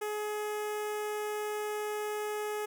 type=tone with notch filter; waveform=sawtooth; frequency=421.5 Hz; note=G#4; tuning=26 cents sharp; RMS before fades=-35 dBFS; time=0.01-2.66 s; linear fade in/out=10 ms; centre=4200 Hz; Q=1.3; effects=none